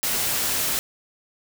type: noise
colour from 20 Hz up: white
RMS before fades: -24 dBFS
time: 0.03-0.79 s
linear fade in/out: 0 ms
effects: none